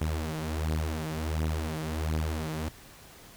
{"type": "beating tone pair", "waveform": "sawtooth", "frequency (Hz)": [77.78, 79.18], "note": ["D#2", "D#2"], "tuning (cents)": [0, 31], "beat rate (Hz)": 1.4, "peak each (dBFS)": -28, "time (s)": [0.01, 2.69], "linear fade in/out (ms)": 5, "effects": ["pink hiss -51 dBFS RMS until 3.36 s"]}